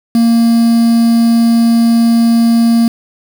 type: tone with quantisation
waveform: triangle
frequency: 231.5 Hz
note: A#3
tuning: 12 cents flat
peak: -4 dBFS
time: 0.15-2.88 s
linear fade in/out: 2 ms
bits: 4
effects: none